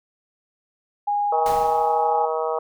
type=tone with pitch glide; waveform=sine; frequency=821 to 827.7 Hz; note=G#5 to G#5; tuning=-20 to -6 cents; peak=-19 dBFS; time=1.07-2.26 s; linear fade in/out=10 ms; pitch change=+14 cents; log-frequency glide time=1.65-1.73 s
type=harmonic tone; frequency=159 Hz; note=D#3; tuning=38 cents sharp; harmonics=3 / 4 / 5 / 6 / 7 / 8; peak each=-25 / -27 / -29 / -31 / -32 / -33 dBFS; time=1.32-2.59 s; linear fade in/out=5 ms
type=noise with exponential decay; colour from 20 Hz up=pink; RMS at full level=-31 dBFS; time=1.46-2.25 s; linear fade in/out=0 ms; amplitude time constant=170 ms
effects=none